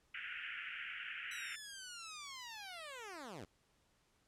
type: band-pass noise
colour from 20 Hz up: pink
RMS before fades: -46 dBFS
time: 0.14-1.56 s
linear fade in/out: 5 ms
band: 1400 to 3000 Hz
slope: 96 dB/octave
type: linear sweep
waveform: 10% pulse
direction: down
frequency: 1979 to 78.2 Hz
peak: -39 dBFS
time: 1.31-3.45 s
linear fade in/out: 5 ms
effects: pink hiss -75 dBFS RMS until 4.27 s + low-pass 10000 Hz 12 dB/octave